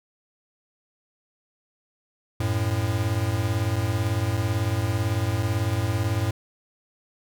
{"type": "beating tone pair", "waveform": "square", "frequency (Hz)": [93.3, 111.3], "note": ["F#2", "A2"], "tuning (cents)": [15, 20], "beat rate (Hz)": 18, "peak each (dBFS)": [-27, -25], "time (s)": [2.4, 6.31], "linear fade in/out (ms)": 5, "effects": []}